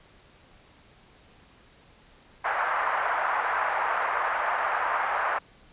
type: band-pass noise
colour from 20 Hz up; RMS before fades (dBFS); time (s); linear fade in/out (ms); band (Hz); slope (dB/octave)
pink; -27; 2.44-5.39; 10; 740 to 1700; 24
effects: pink hiss -56 dBFS RMS until 5.72 s + resampled to 8000 Hz